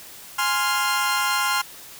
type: chord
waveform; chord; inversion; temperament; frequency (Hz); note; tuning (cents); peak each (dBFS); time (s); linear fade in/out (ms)
sawtooth; F minor; first; equal; 830.6 / 1046.5 / 1396.9; Ab5 / C6 / F6; 0 / 0 / 0; -24 / -20 / -20; 0.38-1.62; 10
effects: white hiss -42 dBFS RMS until 1.99 s